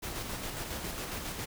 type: noise with tremolo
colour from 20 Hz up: pink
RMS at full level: -37 dBFS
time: 0.02-1.46 s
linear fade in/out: 20 ms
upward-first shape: square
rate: 7.3 Hz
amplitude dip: 30%
effects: none